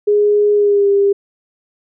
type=tone with pitch glide; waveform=sine; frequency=414.6 to 400 Hz; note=G#4 to G4; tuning=-3 to +35 cents; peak=-9 dBFS; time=0.07-1.13 s; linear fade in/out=10 ms; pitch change=-62 cents; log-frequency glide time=0.54-0.88 s; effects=none